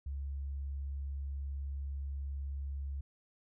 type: tone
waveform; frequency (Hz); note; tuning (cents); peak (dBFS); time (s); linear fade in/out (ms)
sine; 69.4; C#2; +3; -36; 0.06-3.01; 5
effects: none